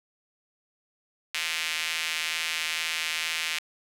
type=tone with high-pass filter; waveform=square; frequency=81.1 Hz; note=E2; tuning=28 cents flat; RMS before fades=-30 dBFS; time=1.34-3.59 s; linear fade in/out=5 ms; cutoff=2400 Hz; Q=1.9; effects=low-pass 12000 Hz 12 dB/octave + 8-bit